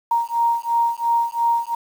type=beating tone pair; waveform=sine; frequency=932.3 / 935.2 Hz; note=A#5 / A#5; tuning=0 / +5 cents; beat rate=2.9 Hz; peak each=-20 dBFS; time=0.11-1.75 s; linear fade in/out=5 ms; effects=7-bit